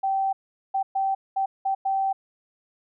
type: tone bursts at uneven times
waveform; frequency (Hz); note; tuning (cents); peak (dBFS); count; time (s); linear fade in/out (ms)
sine; 776; G5; -18; -21; 6; 0.03-0.33 / 0.74-0.83 / 0.95-1.15 / 1.36-1.46 / 1.65-1.75 / 1.85-2.13; 10
effects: none